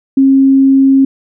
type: tone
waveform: sine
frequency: 270 Hz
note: C#4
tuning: 45 cents flat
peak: -4 dBFS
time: 0.17-1.05 s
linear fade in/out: 5 ms
effects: none